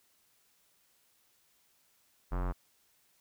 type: tone with low-pass filter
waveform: square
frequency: 45.04 Hz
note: F#1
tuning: 46 cents flat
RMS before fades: -33 dBFS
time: 2.31-2.53 s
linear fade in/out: 20 ms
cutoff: 1200 Hz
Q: 2.4
effects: white hiss -70 dBFS RMS until 3.2 s